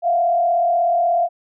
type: tone with frequency modulation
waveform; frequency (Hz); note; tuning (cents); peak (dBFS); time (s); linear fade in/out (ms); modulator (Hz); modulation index
sine; 692; F5; -16; -14; 0.02-1.29; 50; 36.5; 0.74
effects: none